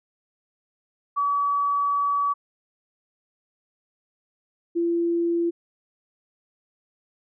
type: tone pair in turn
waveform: sine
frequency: 1141 / 340.1 Hz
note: C#6 / F4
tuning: +50 / -46 cents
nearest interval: octave + major sixth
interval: 2096 cents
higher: first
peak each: -20 dBFS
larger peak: neither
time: 1.16-2.34 / 4.75-5.51 s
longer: first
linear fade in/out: 20 ms
effects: none